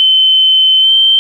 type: tone with pitch glide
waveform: sine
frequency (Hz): 3067 to 3122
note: G7 to G7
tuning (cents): -38 to -8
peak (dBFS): -5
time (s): 0-1.19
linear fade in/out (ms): 0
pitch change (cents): +30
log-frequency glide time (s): 0.8-0.93
effects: 7-bit